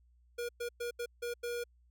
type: tone bursts at uneven times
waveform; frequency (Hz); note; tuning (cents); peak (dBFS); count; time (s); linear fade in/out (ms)
square; 477.9; A#4; +43; -36; 6; 0.38-0.49 / 0.6-0.69 / 0.8-0.91 / 0.99-1.06 / 1.22-1.34 / 1.43-1.64; 10
effects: added 60 Hz sine -63 dBFS peak until 1.9 s